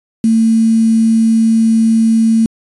sine tone with quantisation, 224.7 Hz, A3, 37 cents sharp, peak -7 dBFS, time 0.24-2.46 s, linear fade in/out 2 ms, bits 5, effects resampled to 24000 Hz

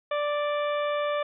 harmonic tone, 587.3 Hz, D5, in tune, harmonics 1 / 2 / 3 / 4 / 5 / 6, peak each -26 / -31 / -38 / -39 / -45 / -42 dBFS, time 0.11-1.23 s, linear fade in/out 5 ms, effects none

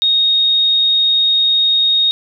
sine tone, 3729 Hz, A#7, in tune, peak -10 dBFS, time 0.02-2.11 s, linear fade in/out 0 ms, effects none

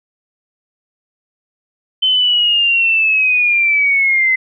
sine linear sweep, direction down, 3073 to 2039 Hz, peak -10 dBFS, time 2.02-4.36 s, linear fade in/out 10 ms, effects none

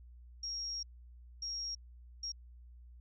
sine tone bursts at uneven times, 5588 Hz, F8, in tune, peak -37 dBFS, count 3, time 0.43-0.83 / 1.42-1.75 / 2.23-2.32 s, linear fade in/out 5 ms, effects added 60 Hz sine -52 dBFS peak until 3 s

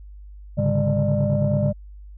sine tone cluster, 104.4 / 137.4 / 146.6 / 201.5 / 596 Hz, G#2 / C#3 / D3 / G3 / D5, +10 / -15 / -3 / +48 / +25 cents, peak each -23 dBFS, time 0.57-1.73 s, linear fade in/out 20 ms, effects tanh soft clip ceiling -11 dBFS + added 50 Hz sine -38 dBFS peak until 2.17 s

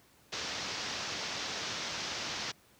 white low-pass noise, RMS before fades -38 dBFS, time 0.32-2.52 s, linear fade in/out 10 ms, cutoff 6100 Hz, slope 48 dB/octave, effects pink hiss -63 dBFS RMS until 2.79 s + high-pass 80 Hz 12 dB/octave

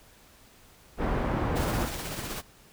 pink low-pass noise, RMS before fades -28 dBFS, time 0.97-1.89 s, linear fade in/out 50 ms, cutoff 1200 Hz, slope 12 dB/octave
pink noise with tremolo, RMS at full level -34 dBFS, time 1.55-2.42 s, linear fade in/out 20 ms, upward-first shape sine, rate 16 Hz, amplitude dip 35%
effects pink hiss -56 dBFS RMS until 2.72 s

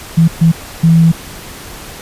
sine tone bursts at uneven times, 164.81 Hz, E3, in tune, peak -4 dBFS, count 3, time 0.17-0.28 / 0.41-0.52 / 0.83-1.12 s, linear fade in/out 10 ms, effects pink hiss -30 dBFS RMS until 2.01 s + resampled to 32000 Hz

